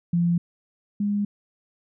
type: tone pair in turn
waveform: sine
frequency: 172 / 204.5 Hz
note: F3 / G#3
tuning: -26 / -26 cents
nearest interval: minor third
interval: 300 cents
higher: second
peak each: -18 / -21 dBFS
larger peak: first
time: 0.13-0.38 / 1-1.25 s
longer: neither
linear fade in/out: 5 ms
effects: none